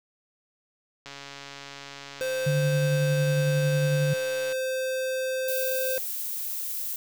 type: click train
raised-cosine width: 0.2 ms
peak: -23 dBFS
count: 486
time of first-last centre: 1.06-4.524 s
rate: 140 Hz
type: tone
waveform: square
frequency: 520 Hz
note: C5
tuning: 11 cents flat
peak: -27 dBFS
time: 2.21-5.98 s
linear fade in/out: 0 ms
type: tone with tremolo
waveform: sine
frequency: 146.83 Hz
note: D3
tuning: in tune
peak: -21 dBFS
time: 2.46-4.14 s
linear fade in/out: 10 ms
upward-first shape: sine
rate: 11 Hz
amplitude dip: 25%
type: noise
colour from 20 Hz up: violet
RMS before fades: -32 dBFS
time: 5.48-6.96 s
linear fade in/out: 2 ms
effects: none